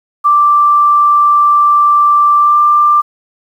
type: tone with pitch glide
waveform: sine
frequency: 1174.7 to 1185.6 Hz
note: D6 to D6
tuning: 0 to +16 cents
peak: -5 dBFS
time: 0.24-3.02 s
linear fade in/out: 20 ms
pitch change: +16 cents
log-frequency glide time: 2.39-2.58 s
effects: 7-bit